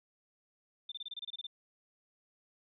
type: tone bursts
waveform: sine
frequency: 3573 Hz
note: A7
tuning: 26 cents sharp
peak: -39 dBFS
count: 11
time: 0.89-1.469 s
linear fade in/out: 5 ms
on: 29 ms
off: 26 ms
effects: none